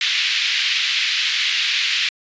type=band-pass noise; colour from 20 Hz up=white; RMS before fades=-20 dBFS; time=0.01-2.09 s; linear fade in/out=2 ms; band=2000 to 4000 Hz; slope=24 dB/octave; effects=resampled to 16000 Hz